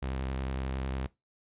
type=tone with vibrato; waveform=sawtooth; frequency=65.9 Hz; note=C2; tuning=13 cents sharp; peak=-28 dBFS; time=0.02-1.07 s; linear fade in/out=10 ms; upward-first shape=sine; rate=11 Hz; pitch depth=34 cents each way; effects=noise-tail reverb RT60 0.2 s tail -20 dB re dry + resampled to 8000 Hz